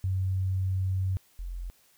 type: tone pair in turn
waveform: sine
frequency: 94.3 / 43.97 Hz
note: F#2 / F1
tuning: +33 / +13 cents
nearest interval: octave + minor second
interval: 1320 cents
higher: first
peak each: -25 / -33 dBFS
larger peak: first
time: 0.04-1.17 / 1.39-1.7 s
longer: first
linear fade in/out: 0 ms
effects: white hiss -63 dBFS RMS until 1.97 s